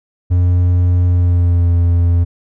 triangle tone with pitch glide, 88.9 to 86.22 Hz, F2 to F2, +31 to -22 cents, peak -7 dBFS, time 0.3-2.25 s, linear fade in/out 20 ms, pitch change -53 cents, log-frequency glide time 1.06-1.71 s, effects none

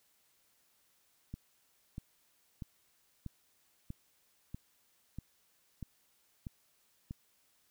click train, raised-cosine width 5 ms, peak -29 dBFS, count 10, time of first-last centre 1.34-7.109 s, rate 1.56 Hz, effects white hiss -72 dBFS RMS until 7.7 s

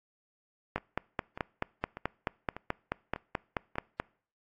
two click trains, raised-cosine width 0.5 ms, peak -14 / -24 dBFS, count 16 / 6, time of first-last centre 0.76-4 / 0.78-3.756 s, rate 4.63 / 1.68 Hz, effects noise-tail reverb RT60 0.5 s tail -25 dB re dry + AAC 48 kbps

